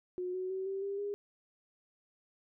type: tone with pitch steps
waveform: sine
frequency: 362.4 / 370.9 / 379.5 / 388.4 / 397.5 / 406.8 Hz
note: F#4 / F#4 / F#4 / G4 / G4 / G#4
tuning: -36 / +4 / +44 / -16 / +24 / -36 cents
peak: -34 dBFS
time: 0.18-1.14 s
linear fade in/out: 0 ms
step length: 160 ms
effects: none